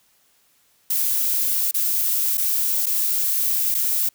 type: noise with dropouts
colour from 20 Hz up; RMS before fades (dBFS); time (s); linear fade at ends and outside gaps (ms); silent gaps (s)
violet; -21; 0.9-4.09; 5; 1.712-1.742 / 2.373-2.378 / 2.859-2.865 / 3.744-3.748
effects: white hiss -61 dBFS RMS until 4.14 s